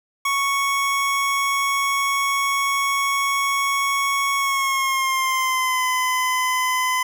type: tone with pitch glide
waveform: 25% pulse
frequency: 1108.7 to 1016.7 Hz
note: C#6 to B5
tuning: 0 to +50 cents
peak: -15 dBFS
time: 0.25-7.03 s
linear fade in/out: 5 ms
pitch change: -150 cents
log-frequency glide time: 4.36-5.85 s
effects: none